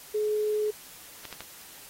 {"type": "tone", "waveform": "sine", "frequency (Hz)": 424.2, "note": "G#4", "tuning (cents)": 37, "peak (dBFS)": -24, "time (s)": [0.14, 0.71], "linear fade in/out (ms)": 10}
{"type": "clicks", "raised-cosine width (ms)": 0.2, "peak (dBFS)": -21, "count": 3, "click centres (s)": [1.253, 1.327, 1.406]}
{"effects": ["white hiss -48 dBFS RMS until 1.89 s", "AAC 48 kbps"]}